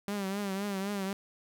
sawtooth tone with vibrato, 198 Hz, G3, 18 cents sharp, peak -28 dBFS, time 0.08-1.13 s, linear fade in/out 0 ms, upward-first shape triangle, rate 3.9 Hz, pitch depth 84 cents each way, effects 11-bit

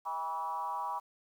sine tone with frequency modulation, 974 Hz, B5, 24 cents flat, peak -33 dBFS, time 0.05-1 s, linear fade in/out 20 ms, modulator 167 Hz, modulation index 1.1, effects 10-bit

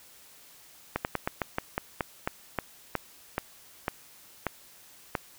slowing click train, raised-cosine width 0.5 ms, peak -12 dBFS, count 15, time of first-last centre 0.96-5.152 s, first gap 89 ms, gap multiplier 1.17, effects white hiss -54 dBFS RMS until 5.38 s

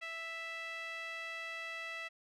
sawtooth tone with band-pass filter, 659.3 Hz, E5, in tune, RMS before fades -43 dBFS, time 0.01-2.09 s, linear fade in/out 20 ms, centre 2300 Hz, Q 3.2, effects none

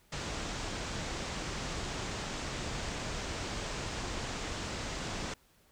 pink low-pass noise, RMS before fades -38 dBFS, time 0.12-5.34 s, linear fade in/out 5 ms, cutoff 7800 Hz, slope 48 dB/octave, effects pink hiss -66 dBFS RMS until 5.71 s

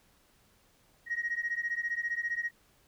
sine beating tone pair, 1878 / 1893 Hz, A#6 / A#6, +12 / +26 cents, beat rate 15 Hz, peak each -33 / -33 dBFS, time 1.06-2.51 s, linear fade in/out 50 ms, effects tanh soft clip ceiling -24 dBFS + pink hiss -66 dBFS RMS until 2.87 s

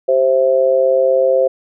sine tone with amplitude modulation, 526 Hz, C5, 9 cents sharp, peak -6 dBFS, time 0.08-1.48 s, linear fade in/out 10 ms, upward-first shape sine, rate 136 Hz, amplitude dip 85%, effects none

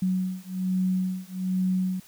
sine beating tone pair, 185 / 186.2 Hz, F#3 / F#3, 0 / +11 cents, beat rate 1.2 Hz, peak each -27 / -27 dBFS, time 0.02-2 s, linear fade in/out 5 ms, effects white hiss -53 dBFS RMS until 2.07 s

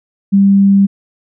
sine tone, 197.5 Hz, G3, 13 cents sharp, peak -5 dBFS, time 0.32-0.87 s, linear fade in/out 20 ms, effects none

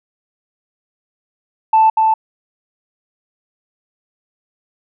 sine tone with echo, 881 Hz, A5, 2 cents sharp, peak -6 dBFS, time 1.73-1.9 s, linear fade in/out 5 ms, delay 240 ms, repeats 1, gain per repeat -3 dB, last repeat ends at 2.14 s, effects tanh soft clip ceiling -4 dBFS

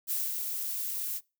violet noise with ADSR envelope, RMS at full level -30 dBFS, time 0.07-1.21 s, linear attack 42 ms, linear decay 220 ms, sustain -4 dB, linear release 50 ms, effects noise-tail reverb RT60 0.3 s tail -25 dB re dry

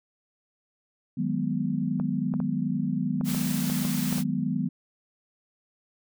sine chord, G# minor seventh, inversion second, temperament equal, 155.56 / 185 / 207.7 / 246.9 Hz, D#3 / F#3 / G#3 / B3, 0 / 0 / 0 / 0 cents, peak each -31 / -30 / -31 / -29 dBFS, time 1.17-4.69 s, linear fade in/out 10 ms
clicks, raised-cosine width 1 ms, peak -23 dBFS, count 9, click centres 1.999 / 2.339 / 2.402 / 3.211 / 3.347 / 3.699 / 3.851 / 4.127 / 4.183 s
white noise, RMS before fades -35 dBFS, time 3.24-4.24 s, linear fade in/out 50 ms
effects none

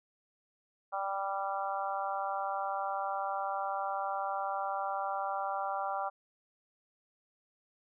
harmonic tone, 196 Hz, G3, in tune, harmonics 3 / 4 / 5 / 6 / 7, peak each -40 / -35 / -41 / -39 / -41 dBFS, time 0.92-6.1 s, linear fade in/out 20 ms, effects none

